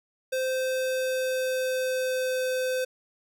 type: tone with pitch glide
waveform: square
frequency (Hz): 519 to 512.7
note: C5 to C5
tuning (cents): -14 to -35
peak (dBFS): -26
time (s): 0.32-2.85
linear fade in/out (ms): 10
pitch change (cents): -21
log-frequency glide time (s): 0.43-2.46
effects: none